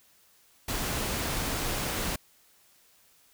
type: noise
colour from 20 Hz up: pink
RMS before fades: -31 dBFS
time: 0.68-2.16 s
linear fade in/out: 5 ms
effects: white hiss -62 dBFS RMS until 3.33 s